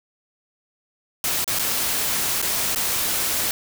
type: noise with dropouts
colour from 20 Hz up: white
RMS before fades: -23 dBFS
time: 1.24-3.51 s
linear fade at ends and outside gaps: 1 ms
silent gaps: 1.444-1.477 / 1.588-1.594 / 2.417-2.425 / 2.748-2.759 s
effects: none